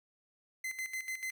45% pulse tone with tremolo, 2054 Hz, C7, 33 cents flat, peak -35 dBFS, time 0.64-1.31 s, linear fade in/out 5 ms, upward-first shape square, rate 6.8 Hz, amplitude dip 70%, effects none

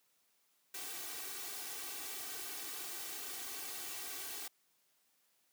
white noise with comb filter, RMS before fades -44 dBFS, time 0.74-4.48 s, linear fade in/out 5 ms, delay 2.6 ms, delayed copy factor +0.95, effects white hiss -75 dBFS RMS until 5.52 s + high-pass 150 Hz 12 dB/octave

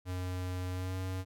square tone with pitch glide, 91.3 to 93.27 Hz, F#2 to F#2, -23 to +14 cents, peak -35 dBFS, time 0.05-1.25 s, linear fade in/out 50 ms, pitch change +37 cents, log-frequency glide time 0.71-0.96 s, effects none

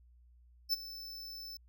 square tone with ADSR envelope, 5280 Hz, E8, 2 cents sharp, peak -27 dBFS, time 0.69-1.57 s, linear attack 41 ms, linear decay 20 ms, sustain -17 dB, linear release 3 ms, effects added 60 Hz sine -59 dBFS peak until 1.68 s

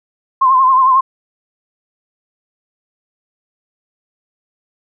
sine tone with vibrato, 1046 Hz, C6, 1 cent flat, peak -7 dBFS, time 0.41-1.01 s, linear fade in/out 10 ms, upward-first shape triangle, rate 11 Hz, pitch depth 71 cents each way, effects none

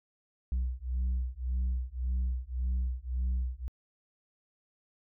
sine beating tone pair, 61.74 / 63.54 Hz, B1 / B1, 0 / +50 cents, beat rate 1.8 Hz, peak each -30 dBFS, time 0.52-3.68 s, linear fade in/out 0 ms, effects tanh soft clip ceiling -26 dBFS

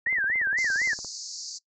sine tone with vibrato, 1800 Hz, A6, 39 cents sharp, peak -23 dBFS, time 0.06-0.94 s, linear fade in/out 5 ms, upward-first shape sine, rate 4.1 Hz, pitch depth 260 cents each way
click train, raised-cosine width 1 ms, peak -30 dBFS, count 18, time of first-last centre 0.07-1.047 s, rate 17.4 Hz
pink band-pass noise, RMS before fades -38 dBFS, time 0.57-1.59 s, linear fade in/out 20 ms, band 4400 to 7100 Hz, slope 96 dB/octave
effects noise-tail reverb RT60 0.1 s tail -21 dB re dry

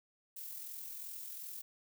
violet noise with amplitude modulation, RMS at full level -44 dBFS, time 0.36-1.62 s, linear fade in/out 10 ms, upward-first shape sine, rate 42.7 Hz, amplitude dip 40%, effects none

